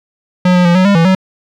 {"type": "tone with pitch steps", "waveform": "square", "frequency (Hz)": [181.1, 179.1, 173, 185.5, 201, 165.7, 188.2], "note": ["F#3", "F3", "F3", "F#3", "G3", "E3", "F#3"], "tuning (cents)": [-37, 44, -16, 5, 44, 9, 30], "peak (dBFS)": -7, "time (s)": [0.45, 1.15], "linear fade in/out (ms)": 5, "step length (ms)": 100, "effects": ["low-pass 4000 Hz 12 dB/octave", "8-bit"]}